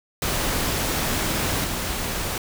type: noise with level steps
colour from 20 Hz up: pink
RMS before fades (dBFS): -24 / -27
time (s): 0.22-2.38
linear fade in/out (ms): 2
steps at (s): 1.64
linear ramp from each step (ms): 2
effects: none